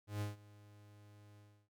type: tone with ADSR envelope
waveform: 45% pulse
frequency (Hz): 103.83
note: G#2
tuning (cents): 0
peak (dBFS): -36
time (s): 0.07-1.69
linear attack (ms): 140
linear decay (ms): 150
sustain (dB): -22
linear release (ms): 310
effects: none